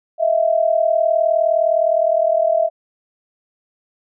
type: tone pair together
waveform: sine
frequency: 635.4 / 675 Hz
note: D#5 / E5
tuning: +36 / +41 cents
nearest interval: minor second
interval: 105 cents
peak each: -16 dBFS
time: 0.18-2.7 s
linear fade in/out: 50 ms
effects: none